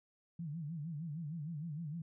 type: tone with vibrato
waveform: sine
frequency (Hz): 157.3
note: D#3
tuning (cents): +19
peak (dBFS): -39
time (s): 0.39-2.02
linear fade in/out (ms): 5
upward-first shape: sine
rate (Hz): 6.5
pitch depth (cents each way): 160
effects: none